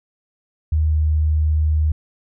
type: tone with pitch glide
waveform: sine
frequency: 77.7 to 77.12 Hz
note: D#2 to D#2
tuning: -2 to -15 cents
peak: -14 dBFS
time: 0.72-1.92 s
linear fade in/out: 5 ms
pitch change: -13 cents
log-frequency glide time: 0.88-0.93 s
effects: none